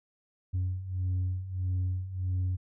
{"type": "beating tone pair", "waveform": "sine", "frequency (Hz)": [90.9, 92.5], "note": ["F#2", "F#2"], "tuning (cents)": [-30, 0], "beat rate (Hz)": 1.6, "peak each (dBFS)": [-32, -28], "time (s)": [0.53, 2.57], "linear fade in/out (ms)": 20, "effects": ["tanh soft clip ceiling -25 dBFS"]}